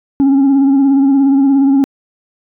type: tone with vibrato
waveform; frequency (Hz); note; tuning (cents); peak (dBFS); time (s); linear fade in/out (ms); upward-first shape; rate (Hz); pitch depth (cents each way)
sine; 274.2; C#4; -19; -4; 0.2-1.84; 0; sine; 17; 41
effects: tanh soft clip ceiling -6 dBFS